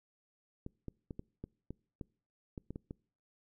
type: clicks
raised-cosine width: 3 ms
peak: -29 dBFS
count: 11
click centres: 0.664 / 0.883 / 1.108 / 1.194 / 1.44 / 1.706 / 2.012 / 2.578 / 2.706 / 2.759 / 2.909 s
effects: noise-tail reverb RT60 0.5 s tail -26 dB re dry